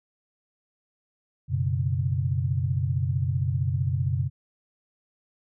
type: chord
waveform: sine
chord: F# suspended fourth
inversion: none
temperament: just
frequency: 92.5 / 123.33 / 138.75 Hz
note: F#2 / B2 / C#3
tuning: 0 / -2 / +2 cents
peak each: -27 dBFS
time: 1.48-4.3 s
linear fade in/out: 50 ms
effects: none